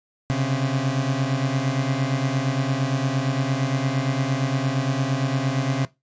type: beating tone pair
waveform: 30% pulse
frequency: 130 / 138.7 Hz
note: C3 / C#3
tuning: -11 / +1 cents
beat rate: 8.7 Hz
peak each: -21 / -21 dBFS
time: 0.3-5.85 s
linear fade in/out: 0 ms
effects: noise-tail reverb RT60 0.2 s tail -18 dB re dry + resampled to 16000 Hz